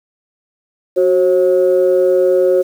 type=tone pair together; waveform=sine; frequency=370 / 539.6 Hz; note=F#4 / C#5; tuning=0 / -47 cents; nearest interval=perfect fifth; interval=653 cents; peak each=-11 dBFS; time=0.96-2.63 s; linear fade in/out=20 ms; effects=tanh soft clip ceiling -3 dBFS + 7-bit